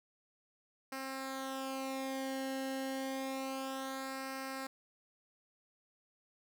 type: tone with flanger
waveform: sawtooth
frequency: 266.6 Hz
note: C4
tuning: 33 cents sharp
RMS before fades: -40 dBFS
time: 0.92-4.67 s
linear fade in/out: 5 ms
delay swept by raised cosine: 0.29 to 0.84 ms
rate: 0.29 Hz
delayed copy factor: -0.7
effects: none